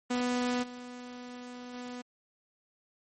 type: tone with level steps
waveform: sawtooth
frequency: 246.9 Hz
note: B3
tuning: in tune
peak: -24 / -38 / -35 dBFS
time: 0.1-2.02 s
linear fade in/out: 10 ms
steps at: 0.62 / 1.73 s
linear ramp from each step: 20 ms
effects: MP3 32 kbps